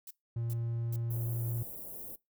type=noise bursts; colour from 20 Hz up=violet; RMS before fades=-46 dBFS; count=3; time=0.07-0.961 s; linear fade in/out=2 ms; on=37 ms; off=390 ms
type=tone; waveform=triangle; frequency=116.54 Hz; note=A#2; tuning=in tune; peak=-30 dBFS; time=0.36-1.63 s; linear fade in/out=5 ms
type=band-stop noise; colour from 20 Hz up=white; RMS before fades=-44 dBFS; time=1.1-2.16 s; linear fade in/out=10 ms; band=630 to 12000 Hz; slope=24 dB/octave
effects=noise-tail reverb RT60 0.2 s tail -22 dB re dry